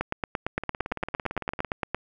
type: two click trains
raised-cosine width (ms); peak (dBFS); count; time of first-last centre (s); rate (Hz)
0.5; -17 / -11; 20 / 18; 0.58-1.647 / 0.01-1.946; 17.8 / 8.78
effects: none